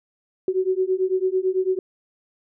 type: beating tone pair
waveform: sine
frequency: 370 / 379 Hz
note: F#4 / F#4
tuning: 0 / +42 cents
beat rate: 9 Hz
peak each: -22 dBFS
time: 0.48-1.79 s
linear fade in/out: 2 ms
effects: none